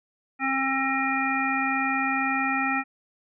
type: harmonic tone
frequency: 267.8 Hz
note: C4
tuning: 40 cents sharp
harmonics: 1 / 3 / 5 / 7 / 9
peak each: -29 / -29 / -29 / -29 / -29 dBFS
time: 0.39-2.84 s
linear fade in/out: 50 ms
effects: none